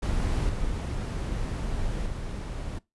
brown noise with level steps, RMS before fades -26 / -30 / -33 dBFS, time 0.02-2.79 s, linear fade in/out 10 ms, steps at 0.49 / 2.06 s, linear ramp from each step 2 ms, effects noise-tail reverb RT60 0.2 s tail -21 dB re dry + resampled to 24000 Hz

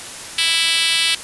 5% pulse tone with high-pass filter, 329.6 Hz, E4, in tune, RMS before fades -17 dBFS, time 0.38-1.15 s, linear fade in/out 5 ms, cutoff 3000 Hz, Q 1.4, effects white hiss -32 dBFS RMS until 1.23 s + resampled to 24000 Hz

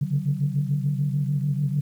sine tone cluster, 133.8 / 141 / 147.8 / 187.7 Hz, C3 / C#3 / D3 / F#3, +39 / +30 / +11 / +25 cents, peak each -32 / -24 / -25 / -30 dBFS, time 0.01-1.81 s, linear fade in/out 10 ms, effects tanh soft clip ceiling -12 dBFS + 9-bit

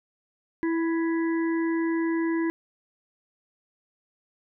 harmonic tone with a mistuned harmonic, 329.6 Hz, E4, in tune, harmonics 1 / 3 / 5 / 6, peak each -23 / -37 / -38 / -39 dBFS, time 0.63-2.5 s, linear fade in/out 0 ms, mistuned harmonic 5, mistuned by +23 cents, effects none

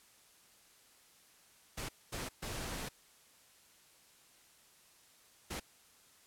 pink noise bursts at uneven times, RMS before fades -41 dBFS, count 4, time 1.77-1.89 / 2.12-2.29 / 2.42-2.89 / 5.5-5.6 s, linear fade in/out 10 ms, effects white hiss -64 dBFS RMS until 6.26 s + low-pass 12000 Hz 12 dB/octave

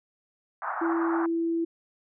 white band-pass noise, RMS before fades -32 dBFS, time 0.62-1.26 s, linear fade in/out 2 ms, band 680 to 1500 Hz, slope 48 dB/octave
sine tone, 332.7 Hz, E4, 16 cents sharp, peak -24 dBFS, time 0.81-1.65 s, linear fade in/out 10 ms
effects none

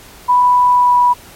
sine tone with pitch glide, 987.8 to 979.3 Hz, B5 to B5, 0 to -15 cents, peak -7 dBFS, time 0.28-1.14 s, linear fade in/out 20 ms, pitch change -15 cents, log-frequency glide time 0.69-0.99 s, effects pink hiss -39 dBFS RMS until 1.35 s + MP3 64 kbps

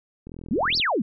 click train, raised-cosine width 3 ms, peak -26 dBFS, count 23, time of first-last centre 0.27-0.799 s, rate 41.6 Hz
sine exponential two-way sweep, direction up then down, 185 to 5588 to 185 Hz, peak -20 dBFS, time 0.51-1.02 s, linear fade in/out 5 ms, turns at 0.77 s
effects none

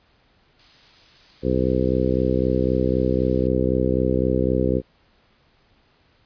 blue noise, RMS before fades -45 dBFS, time 0.59-3.47 s, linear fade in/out 5 ms
harmonic tone, 63.9 Hz, C2, 40 cents flat, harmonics 1 / 2 / 3 / 4 / 5 / 6 / 7 / 8, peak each -26 / -26 / -26 / -26 / -26 / -26 / -26 / -26 dBFS, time 1.42-4.82 s, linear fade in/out 50 ms
effects pink hiss -60 dBFS RMS until 6.25 s + resampled to 11025 Hz

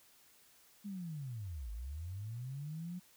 sine linear two-way sweep, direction down then up, 209 to 50.7 to 183.6 Hz, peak -40 dBFS, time 0.84-3 s, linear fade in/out 20 ms, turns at 1.71 s, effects white hiss -65 dBFS RMS until 3.16 s

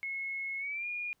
sine tone with pitch glide, 2178 to 2431 Hz, C#7 to D#7, -31 to -41 cents, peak -34 dBFS, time 0.03-1.13 s, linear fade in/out 0 ms, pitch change +190 cents, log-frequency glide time 0.58-0.87 s, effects pink hiss -75 dBFS RMS until 1.2 s

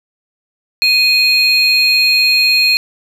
triangle tone pair together, 2489 / 4249 Hz, D#7 / C8, 0 / +26 cents, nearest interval major sixth, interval 926 cents, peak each -10 dBFS, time 0.82-2.77 s, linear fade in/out 0 ms, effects none

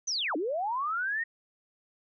sine linear two-way sweep, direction down then up, 6272 to 277.2 to 1888 Hz, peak -28 dBFS, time 0.07-1.24 s, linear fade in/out 10 ms, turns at 0.36 s, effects none

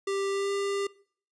square tone with pitch glide, 393.7 to 398.5 Hz, G4 to G4, +8 to +28 cents, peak -28 dBFS, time 0.07-0.87 s, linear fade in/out 5 ms, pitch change +20 cents, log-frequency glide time 0.3-0.51 s, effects noise-tail reverb RT60 0.5 s tail -21 dB re dry + resampled to 22050 Hz

